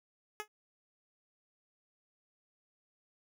10% pulse tone with exponential decay, 423.2 Hz, G#4, 33 cents sharp, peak -26 dBFS, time 0.4-0.48 s, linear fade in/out 0 ms, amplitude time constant 16 ms, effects none

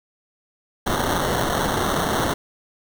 violet noise with sample-and-hold, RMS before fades -22 dBFS, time 0.86-2.34 s, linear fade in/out 10 ms, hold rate 2450 Hz, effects none

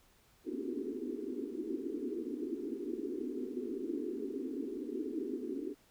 pink band-pass noise, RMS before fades -39 dBFS, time 0.44-5.75 s, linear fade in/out 50 ms, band 240 to 430 Hz, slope 96 dB/octave, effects pink hiss -67 dBFS RMS until 5.9 s

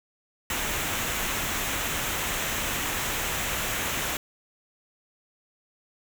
pink noise with comb filter, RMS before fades -29 dBFS, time 0.5-4.17 s, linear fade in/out 2 ms, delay 0.21 ms, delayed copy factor -0.5, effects none

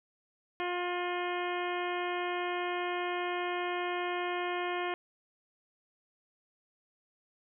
harmonic tone with a mistuned harmonic, 355 Hz, F4, 28 cents sharp, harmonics 1 / 2 / 3 / 4 / 5 / 6 / 7 / 8 / 9, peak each -35 / -37 / -39 / -44 / -42 / -43 / -44 / -48 / -48 dBFS, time 0.6-4.94 s, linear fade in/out 0 ms, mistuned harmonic 8, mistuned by +36 cents, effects none

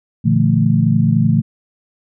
sine chord, Bb major seventh, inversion none, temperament equal with one note detuned, 116.54 / 146.83 / 170.43 / 220 Hz, Bb2 / D3 / F3 / A3, 0 / 0 / -42 / 0 cents, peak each -16 dBFS, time 0.24-1.42 s, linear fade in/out 20 ms, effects none

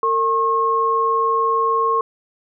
sine tone pair together, 455.3 / 1082 Hz, A#4 / C#6, -41 / -42 cents, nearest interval octave + minor third, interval 1499 cents, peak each -21 / -16 dBFS, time 0.03-2.01 s, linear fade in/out 2 ms, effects none

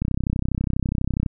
click train, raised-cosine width 5 ms, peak -10 dBFS, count 41, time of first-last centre 0.02-1.262 s, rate 32.2 Hz, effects none

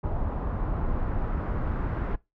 brown noise with low-pass filter sweep, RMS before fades -28 dBFS, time 0.03-2.16 s, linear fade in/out 10 ms, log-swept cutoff 1000 to 1500 Hz, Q 1.6, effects noise-tail reverb RT60 0.2 s tail -21 dB re dry

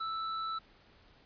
triangle tone with hard clipping, 1318.5 Hz, E6, in tune, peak -36 dBFS, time 0-0.59 s, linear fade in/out 10 ms, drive 18 dB, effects pink hiss -62 dBFS RMS until 1.25 s + resampled to 11025 Hz

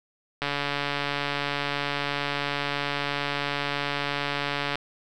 click train, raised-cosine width 0.3 ms, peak -11 dBFS, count 621, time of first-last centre 0.42-4.756 s, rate 143 Hz, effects none

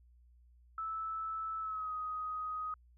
sine tone with pitch glide, 1311 to 1254 Hz, E6 to D#6, -10 to +13 cents, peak -36 dBFS, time 0.78-2.74 s, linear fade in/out 2 ms, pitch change -77 cents, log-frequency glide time 1.6-1.93 s, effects added 60 Hz sine -60 dBFS peak until 2.97 s

